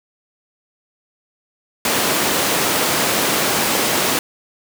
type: high-pass noise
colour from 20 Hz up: pink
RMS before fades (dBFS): -18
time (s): 1.85-4.19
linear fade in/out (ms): 2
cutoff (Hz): 240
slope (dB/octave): 12
effects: none